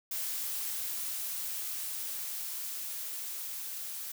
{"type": "noise with level ramp", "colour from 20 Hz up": "blue", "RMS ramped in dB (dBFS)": [-35, -40], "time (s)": [0.11, 4.12], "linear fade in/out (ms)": 5, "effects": []}